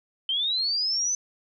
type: linear sweep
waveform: sine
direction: up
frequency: 3070 to 6130 Hz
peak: -23 dBFS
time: 0.29-1.15 s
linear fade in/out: 2 ms
effects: none